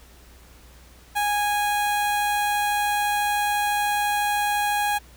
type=tone with notch filter; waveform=sawtooth; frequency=826 Hz; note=G#5; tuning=10 cents flat; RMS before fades=-23 dBFS; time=1.15-4.99 s; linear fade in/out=20 ms; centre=5100 Hz; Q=1.9; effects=added 60 Hz sine -49 dBFS peak until 5.16 s + pink hiss -52 dBFS RMS until 5.16 s